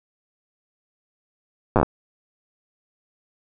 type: slowing click train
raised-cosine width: 1 ms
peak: -3 dBFS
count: 7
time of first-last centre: 1.76-1.83 s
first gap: 8 ms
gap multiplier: 1.15
effects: none